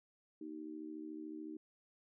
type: tone with amplitude modulation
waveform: sine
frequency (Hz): 311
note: D#4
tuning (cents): -1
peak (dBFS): -40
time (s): 0.41-1.57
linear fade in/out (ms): 5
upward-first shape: sine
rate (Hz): 73.8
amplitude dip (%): 85
effects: none